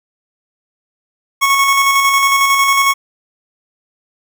25% pulse tone with tremolo, 1102 Hz, C#6, 11 cents flat, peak -5 dBFS, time 1.41-2.94 s, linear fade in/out 20 ms, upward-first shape square, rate 11 Hz, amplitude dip 30%, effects none

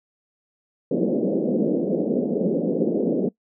pink band-pass noise, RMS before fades -22 dBFS, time 0.91-3.29 s, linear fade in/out 5 ms, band 180 to 550 Hz, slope 48 dB/octave, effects noise-tail reverb RT60 0.1 s tail -21 dB re dry

